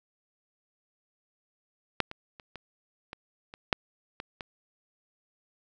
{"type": "clicks", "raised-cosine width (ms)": 0.3, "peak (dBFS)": [-7, -23, -30, -25, -23, -27, -6, -21, -21], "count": 9, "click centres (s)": [2.003, 2.114, 2.398, 2.557, 3.131, 3.539, 3.728, 4.201, 4.408], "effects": []}